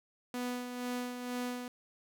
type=tone with tremolo; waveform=sawtooth; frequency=246.9 Hz; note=B3; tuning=in tune; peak=-30 dBFS; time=0.34-1.68 s; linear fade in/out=2 ms; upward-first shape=sine; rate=2.1 Hz; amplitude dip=50%; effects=none